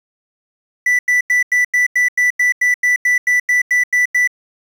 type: tone bursts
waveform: triangle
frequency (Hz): 1975.5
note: B6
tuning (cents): 0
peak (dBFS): -9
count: 16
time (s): 0.86-4.275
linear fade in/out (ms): 5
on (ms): 130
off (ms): 89
effects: 7-bit